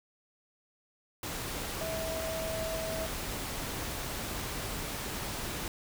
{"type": "tone in noise", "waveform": "sine", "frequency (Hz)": 647, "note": "E5", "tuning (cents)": -32, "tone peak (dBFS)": -35, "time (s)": [1.81, 3.06], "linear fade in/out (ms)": 2, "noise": "pink", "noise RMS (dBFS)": -37, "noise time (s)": [1.23, 5.68], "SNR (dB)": -1, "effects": []}